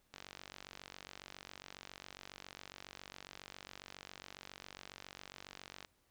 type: click train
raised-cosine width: 0.2 ms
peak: -30 dBFS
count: 271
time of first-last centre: 0.14-5.848 s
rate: 47.3 Hz
effects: pink hiss -75 dBFS RMS until 6.1 s